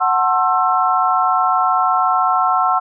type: chord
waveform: sine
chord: F# half-diminished seventh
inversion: none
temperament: just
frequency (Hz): 740 / 888 / 1065.6 / 1332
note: F#5 / A5 / C6 / E6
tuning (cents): 0 / +16 / +31 / +18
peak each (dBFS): -17 / -23 / -18 / -17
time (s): 0-2.8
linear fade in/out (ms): 20
effects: none